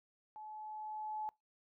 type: tone with level ramp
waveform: sine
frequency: 858 Hz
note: A5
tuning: 44 cents flat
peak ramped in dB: -47 to -37 dBFS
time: 0.36-1.29 s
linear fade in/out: 0 ms
effects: noise-tail reverb RT60 0.2 s tail -25 dB re dry